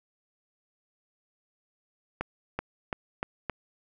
accelerating click train, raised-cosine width 0.5 ms, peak -15 dBFS, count 5, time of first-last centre 2.21-3.497 s, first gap 380 ms, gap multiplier 0.89, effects none

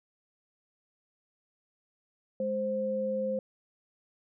sine tone pair together, 208.5 / 524 Hz, G#3 / C5, +7 / +2 cents, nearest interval octave + major third, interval 1595 cents, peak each -35 / -29 dBFS, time 2.4-3.39 s, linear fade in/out 2 ms, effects none

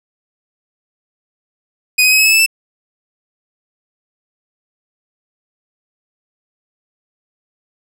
sawtooth tone with pitch steps, 2492 / 2518 / 2544 / 2571 / 2598 / 2625 / 2652 Hz, D#7 / D#7 / D#7 / E7 / E7 / E7 / E7, +2 / +20 / +38 / -44 / -26 / -8 / +10 cents, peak -5 dBFS, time 1.98-2.463 s, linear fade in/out 10 ms, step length 69 ms, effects none

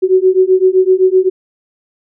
sine beating tone pair, 370 / 377.8 Hz, F#4 / F#4, 0 / +36 cents, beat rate 7.8 Hz, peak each -10 dBFS, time 0.02-1.3 s, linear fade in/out 20 ms, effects none

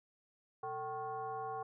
sine tone with frequency modulation, 769 Hz, G5, 33 cents flat, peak -38 dBFS, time 0.63-1.63 s, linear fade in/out 5 ms, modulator 323 Hz, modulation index 1.1, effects none

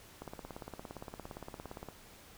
click train, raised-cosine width 1 ms, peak -29 dBFS, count 30, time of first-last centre 0.22-1.887 s, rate 17.4 Hz, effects pink hiss -56 dBFS RMS until 2.37 s

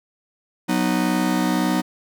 45% pulse chord, B major, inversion second, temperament just, 185.21 / 246.9 / 308.7 Hz, F#3 / B3 / D#4, +2 / 0 / -14 cents, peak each -23 dBFS, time 0.68-1.82 s, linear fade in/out 20 ms, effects none

